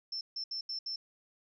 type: tone bursts at uneven times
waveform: sine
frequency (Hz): 5340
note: E8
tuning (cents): +22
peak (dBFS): -35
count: 5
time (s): 0.12-0.21 / 0.36-0.44 / 0.51-0.61 / 0.69-0.79 / 0.86-0.96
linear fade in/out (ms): 5
effects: none